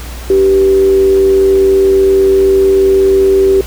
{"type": "tone with frequency modulation", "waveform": "sine", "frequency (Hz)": 387.1, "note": "G4", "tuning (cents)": -22, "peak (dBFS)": -5, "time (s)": [0.3, 3.61], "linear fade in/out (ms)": 2, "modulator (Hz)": 96.8, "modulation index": 0.27, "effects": ["added 60 Hz sine -23 dBFS peak until 3.66 s", "pink hiss -30 dBFS RMS until 3.66 s"]}